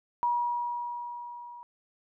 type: tone with level ramp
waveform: sine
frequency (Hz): 960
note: B5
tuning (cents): -49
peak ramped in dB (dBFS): -23 to -43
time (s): 0.23-1.63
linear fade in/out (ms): 0
effects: none